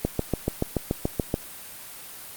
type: click train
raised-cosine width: 2 ms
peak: -9 dBFS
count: 10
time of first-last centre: 0.05-1.341 s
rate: 6.97 Hz
effects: white hiss -41 dBFS RMS until 2.36 s + Opus 32 kbps